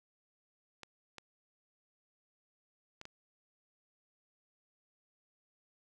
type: clicks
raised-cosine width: 0.2 ms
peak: -29 dBFS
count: 4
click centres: 0.833 / 1.183 / 3.014 / 3.054 s
effects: none